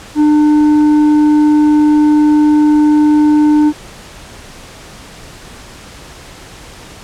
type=tone with tanh clipping; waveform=sine; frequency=300 Hz; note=D4; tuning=37 cents sharp; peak=-7 dBFS; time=0.15-3.73 s; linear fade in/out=50 ms; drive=6 dB; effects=pink hiss -34 dBFS RMS until 7.03 s + low-pass 9000 Hz 12 dB/octave